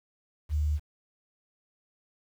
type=tone with quantisation; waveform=sine; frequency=75.1 Hz; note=D2; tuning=39 cents sharp; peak=-24 dBFS; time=0.49-0.8 s; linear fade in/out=50 ms; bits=9; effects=none